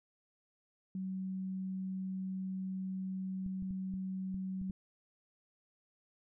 sine tone, 188.7 Hz, F#3, 34 cents sharp, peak -36 dBFS, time 0.95-4.71 s, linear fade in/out 2 ms
clicks, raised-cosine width 5 ms, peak -35 dBFS, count 7, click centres 3.463 / 3.624 / 3.708 / 3.939 / 4.344 / 4.615 / 4.698 s
effects none

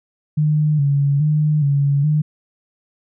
sine tone with vibrato, 146.4 Hz, D3, 5 cents flat, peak -13 dBFS, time 0.37-2.22 s, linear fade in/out 10 ms, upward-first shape square, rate 1.2 Hz, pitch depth 62 cents each way, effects none

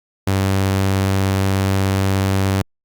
sawtooth tone, 96.7 Hz, G2, 23 cents flat, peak -11 dBFS, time 0.27-2.62 s, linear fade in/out 5 ms, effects Opus 48 kbps

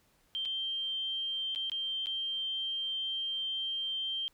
sine tone with dropouts, 3151 Hz, G7, 8 cents sharp, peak -32 dBFS, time 0.35-4.28 s, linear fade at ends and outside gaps 0 ms, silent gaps 0.452-0.456 / 1.549-1.559 / 1.698-1.718 / 2.059-2.069 s, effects pink hiss -69 dBFS RMS until 4.33 s

